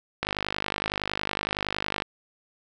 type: click train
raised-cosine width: 0.3 ms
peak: -10 dBFS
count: 92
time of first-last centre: 0.23-2.021 s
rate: 50.8 Hz
effects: none